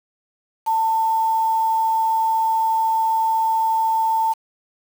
sine tone with quantisation, 893 Hz, A5, 25 cents sharp, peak -16 dBFS, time 0.66-4.34 s, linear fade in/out 20 ms, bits 6, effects none

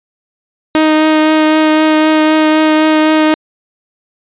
sawtooth tone with vibrato, 311.1 Hz, D#4, in tune, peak -3 dBFS, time 0.75-3.34 s, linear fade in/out 0 ms, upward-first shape triangle, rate 3.9 Hz, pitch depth 13 cents each way, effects resampled to 8000 Hz

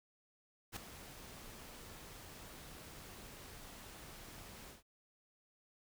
pink noise with ADSR envelope, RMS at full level -41 dBFS, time 0.72-4.83 s, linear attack 46 ms, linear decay 3 ms, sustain -12 dB, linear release 140 ms, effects none

